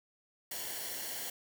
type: noise with comb filter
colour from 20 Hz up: white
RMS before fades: -40 dBFS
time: 0.51-1.3 s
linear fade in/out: 5 ms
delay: 0.8 ms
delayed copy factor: -0.6
effects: none